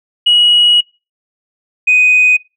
sine tone pair in turn, 2908 / 2497 Hz, F#7 / D#7, -31 / +6 cents, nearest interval minor third, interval 263 cents, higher first, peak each -5 dBFS, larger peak neither, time 0.26-0.81 / 1.87-2.37 s, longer first, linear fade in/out 10 ms, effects noise-tail reverb RT60 0.3 s tail -25 dB re dry + tanh soft clip ceiling -2 dBFS

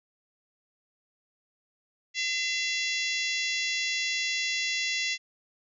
harmonic tone, 679 Hz, F5, 49 cents flat, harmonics 3 / 4 / 5 / 6 / 7 / 8 / 9 / 10, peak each -31 / -33 / -35 / -37 / -38 / -39 / -40 / -41 dBFS, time 2.14-5.18 s, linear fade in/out 50 ms, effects none

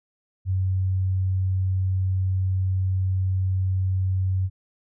sine tone, 94 Hz, F#2, 28 cents sharp, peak -20 dBFS, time 0.45-4.5 s, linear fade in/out 50 ms, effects none

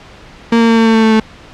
35% pulse tone with pitch steps, 231.1 / 229.4 / 227.7 / 226 / 224.3 / 222.6 / 220.9 / 219.3 Hz, A#3 / A#3 / A#3 / A3 / A3 / A3 / A3 / A3, -15 / -28 / -40 / +47 / +34 / +20 / +7 / -6 cents, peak -5 dBFS, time 0.52-1.2 s, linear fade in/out 5 ms, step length 85 ms, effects pink hiss -37 dBFS RMS until 1.53 s + low-pass 4000 Hz 12 dB/octave

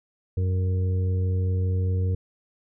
harmonic tone, 92.5 Hz, F#2, in tune, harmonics 1 / 2 / 3 / 4 / 5, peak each -21 / -37 / -42 / -44 / -36 dBFS, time 0.37-2.15 s, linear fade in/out 5 ms, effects none

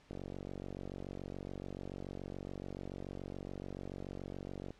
click train, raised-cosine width 2 ms, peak -30 dBFS, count 217, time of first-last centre 0.11-4.706 s, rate 47 Hz, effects pink hiss -65 dBFS RMS until 4.79 s + low-pass 5000 Hz 12 dB/octave

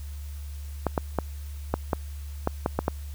clicks, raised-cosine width 1 ms, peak -9 dBFS, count 9, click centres 0.867 / 0.978 / 1.187 / 1.74 / 1.932 / 2.474 / 2.661 / 2.79 / 2.881 s, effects added 72 Hz sine -34 dBFS peak until 3.14 s + white hiss -52 dBFS RMS until 3.14 s

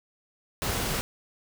pink noise, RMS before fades -29 dBFS, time 0.62-1.01 s, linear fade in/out 0 ms, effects none

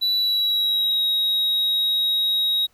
triangle tone with pitch glide, 3951 to 3799 Hz, B7 to A#7, 0 to +32 cents, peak -17 dBFS, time 0.01-2.67 s, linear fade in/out 20 ms, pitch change -68 cents, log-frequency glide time 0.16-1.03 s, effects pink hiss -62 dBFS RMS until 2.73 s

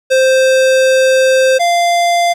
square tone pair in turn, 523.3 / 692.9 Hz, C5 / F5, 0 / -14 cents, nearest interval perfect fourth, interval 486 cents, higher second, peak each -8 / -10 dBFS, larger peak first, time 0.1-1.59 / 1.59-2.34 s, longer first, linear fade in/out 20 ms, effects low-pass 9000 Hz 12 dB/octave + 7-bit

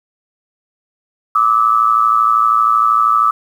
sine tone pair together, 1174.7 / 1287.5 Hz, D6 / E6, 0 / -41 cents, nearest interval major second, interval 159 cents, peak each -12 dBFS, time 1.35-3.31 s, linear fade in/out 5 ms, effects 7-bit

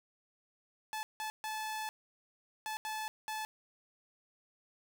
sawtooth tone bursts at uneven times, 867 Hz, A5, 26 cents flat, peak -33 dBFS, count 6, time 0.93-1.03 / 1.2-1.3 / 1.44-1.89 / 2.66-2.77 / 2.85-3.08 / 3.28-3.45 s, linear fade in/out 0 ms, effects none

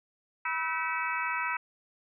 harmonic tone with a mistuned harmonic, 324.6 Hz, E4, 27 cents flat, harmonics 3 / 4 / 5 / 6 / 7 / 8, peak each -34 / -35 / -36 / -37 / -37 / -38 dBFS, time 0.45-1.57 s, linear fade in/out 5 ms, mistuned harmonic 5, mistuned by -100 cents, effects none

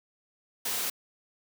white noise, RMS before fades -31 dBFS, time 0.65-0.9 s, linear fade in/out 5 ms, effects high-pass 200 Hz 12 dB/octave

